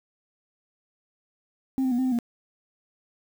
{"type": "tone with pitch steps", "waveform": "sine", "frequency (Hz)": [264.9, 258.7, 241.5, 259.4, 256.6, 236.8], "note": ["C4", "C4", "B3", "C4", "C4", "A#3"], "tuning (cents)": [22, -19, -39, -15, -34, 27], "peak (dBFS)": -19, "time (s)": [1.78, 2.188], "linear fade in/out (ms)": 0, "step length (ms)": 68, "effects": ["tanh soft clip ceiling -20 dBFS", "8-bit"]}